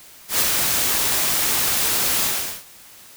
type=noise with ADSR envelope; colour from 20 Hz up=white; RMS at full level=-17 dBFS; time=0.28-2.64 s; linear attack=120 ms; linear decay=35 ms; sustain=-3 dB; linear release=420 ms; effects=white hiss -45 dBFS RMS until 3.16 s